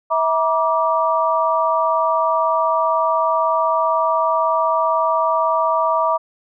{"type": "tone cluster", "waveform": "sine", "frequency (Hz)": [649, 955, 1171], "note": ["E5", "A#5", "D6"], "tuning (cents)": [-27, 42, -5], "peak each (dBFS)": -19, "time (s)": [0.1, 6.18], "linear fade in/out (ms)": 20, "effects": []}